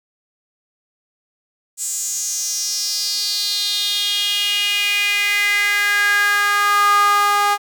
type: tone with high-pass filter sweep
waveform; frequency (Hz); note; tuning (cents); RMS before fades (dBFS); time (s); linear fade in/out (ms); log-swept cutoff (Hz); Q
sawtooth; 408.9; G#4; -27; -18; 1.77-7.58; 50; 7700 to 970; 5.1
effects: none